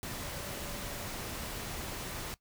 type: tone in noise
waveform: sine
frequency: 575 Hz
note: D5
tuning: 37 cents flat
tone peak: -49 dBFS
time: 0.23-1.05 s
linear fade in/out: 0 ms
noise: pink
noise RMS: -40 dBFS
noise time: 0.03-2.34 s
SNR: -12 dB
effects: noise-tail reverb RT60 0.1 s tail -18 dB re dry